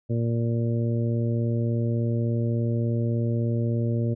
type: harmonic tone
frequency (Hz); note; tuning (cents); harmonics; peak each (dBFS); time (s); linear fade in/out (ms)
116.54; A#2; 0; 1 / 2 / 3 / 4 / 5; -23 / -29 / -33 / -35 / -37; 0.09-4.15; 20
effects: none